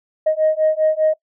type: beating tone pair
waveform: sine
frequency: 622 / 627 Hz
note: D#5 / D#5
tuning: -1 / +13 cents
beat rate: 5 Hz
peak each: -16 dBFS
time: 0.26-1.14 s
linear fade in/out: 10 ms
effects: noise-tail reverb RT60 0.1 s tail -21 dB re dry + tanh soft clip ceiling -8 dBFS